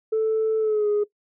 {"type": "tone with pitch glide", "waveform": "sine", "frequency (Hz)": [439.8, 415.8], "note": ["A4", "G#4"], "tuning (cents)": [-1, 2], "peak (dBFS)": -17, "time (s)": [0.12, 1.04], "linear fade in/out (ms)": 10, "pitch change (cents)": -97, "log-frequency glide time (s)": [0.59, 0.88], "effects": ["noise-tail reverb RT60 0.1 s tail -19 dB re dry", "tanh soft clip ceiling -16 dBFS"]}